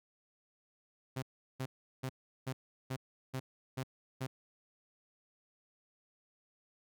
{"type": "tone bursts", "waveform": "sawtooth", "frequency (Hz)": 130.81, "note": "C3", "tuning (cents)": 0, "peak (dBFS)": -32, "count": 8, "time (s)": [1.16, 4.27], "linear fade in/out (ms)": 10, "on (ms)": 65, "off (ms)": 370, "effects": []}